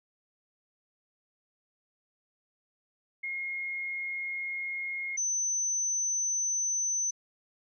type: tone pair in turn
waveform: sine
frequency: 2148 / 6075 Hz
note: C7 / F#8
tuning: +45 / +45 cents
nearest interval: octave + tritone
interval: 1800 cents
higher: second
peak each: -32 / -27 dBFS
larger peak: second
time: 3.23-5.17 / 5.17-7.11 s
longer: neither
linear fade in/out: 10 ms
effects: none